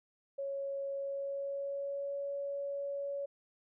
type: tone with pitch glide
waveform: sine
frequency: 553 to 562 Hz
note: C#5 to C#5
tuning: -4 to +24 cents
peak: -35 dBFS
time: 0.38-3.26 s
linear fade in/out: 10 ms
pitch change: +28 cents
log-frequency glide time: 0.94-2.2 s
effects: none